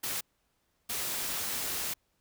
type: noise bursts at uneven times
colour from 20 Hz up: white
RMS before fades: -34 dBFS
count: 2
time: 0.03-0.21 / 0.89-1.94 s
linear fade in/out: 10 ms
effects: pink hiss -75 dBFS RMS until 2.2 s

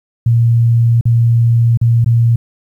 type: tone with dropouts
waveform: sine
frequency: 116.8 Hz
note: A#2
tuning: 4 cents sharp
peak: -7 dBFS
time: 0.26-2.36 s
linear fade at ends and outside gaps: 5 ms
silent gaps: 1.011-1.054 / 1.774-1.813 / 2.045-2.06 s
effects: 8-bit

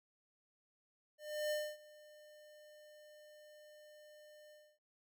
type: tone with ADSR envelope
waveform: square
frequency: 603 Hz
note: D5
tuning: 46 cents sharp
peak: -35 dBFS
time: 1.18-4.79 s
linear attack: 330 ms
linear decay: 260 ms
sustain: -23 dB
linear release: 280 ms
effects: none

